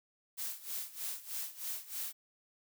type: noise with tremolo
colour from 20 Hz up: blue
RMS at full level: -38 dBFS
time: 0.37-2.13 s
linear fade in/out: 20 ms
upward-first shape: sine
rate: 3.2 Hz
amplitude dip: 85%
effects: none